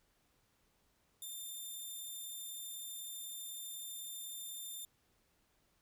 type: tone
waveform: 5% pulse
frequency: 3588 Hz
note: A7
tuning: 33 cents sharp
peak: -36 dBFS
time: 1.22-4.85 s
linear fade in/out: 2 ms
effects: pink hiss -75 dBFS RMS until 5.81 s